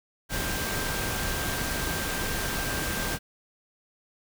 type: tone in noise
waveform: sine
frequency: 1579 Hz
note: G6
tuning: 12 cents sharp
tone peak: -36 dBFS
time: 0.29-3.19 s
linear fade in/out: 50 ms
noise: pink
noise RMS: -30 dBFS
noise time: 0.29-3.19 s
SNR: -9 dB
effects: none